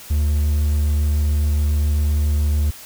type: tone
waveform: triangle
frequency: 74.4 Hz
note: D2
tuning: 23 cents sharp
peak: -13 dBFS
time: 0.1-2.71 s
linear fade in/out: 10 ms
effects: white hiss -39 dBFS RMS until 2.85 s